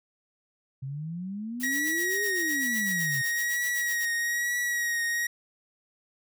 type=exponential two-way sweep; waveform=sine; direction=up then down; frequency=130.2 to 417.6 to 130.2 Hz; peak=-32 dBFS; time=0.82-3.22 s; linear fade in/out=10 ms; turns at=2.24 s
type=noise with tremolo; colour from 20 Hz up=blue; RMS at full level=-37 dBFS; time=1.6-4.05 s; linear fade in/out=0 ms; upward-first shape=sine; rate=7.9 Hz; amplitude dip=95%
type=tone with vibrato; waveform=45% pulse; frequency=1900 Hz; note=A#6; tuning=33 cents sharp; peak=-26 dBFS; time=1.63-5.27 s; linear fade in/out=5 ms; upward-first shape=triangle; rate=1.1 Hz; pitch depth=37 cents each way
effects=none